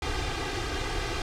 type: noise with comb filter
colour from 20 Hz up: pink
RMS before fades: -30 dBFS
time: 0.02-1.22 s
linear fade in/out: 2 ms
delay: 2.5 ms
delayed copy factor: +0.9
effects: low-pass 5000 Hz 12 dB/octave